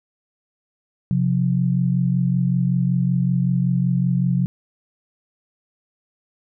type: tone pair together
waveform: sine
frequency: 132.3 / 177.6 Hz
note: C3 / F3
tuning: +20 / +29 cents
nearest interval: perfect fourth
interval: 509 cents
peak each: -19 / -19 dBFS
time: 1.11-4.46 s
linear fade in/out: 0 ms
effects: none